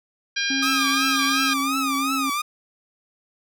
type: harmonic tone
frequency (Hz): 804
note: G5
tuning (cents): +44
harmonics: 2 / 3 / 4 / 5 / 6 / 7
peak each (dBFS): -26 / -28 / -29 / -30 / -31 / -31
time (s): 0.36-1.54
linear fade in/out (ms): 10
type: tone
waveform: triangle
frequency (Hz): 271.1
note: C#4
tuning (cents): -38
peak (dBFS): -23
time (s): 0.5-2.3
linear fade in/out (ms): 5
type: tone with vibrato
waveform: sawtooth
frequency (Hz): 1228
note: D#6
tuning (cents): -23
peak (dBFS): -19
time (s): 0.62-2.42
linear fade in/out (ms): 10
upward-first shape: triangle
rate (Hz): 2.8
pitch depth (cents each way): 140
effects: none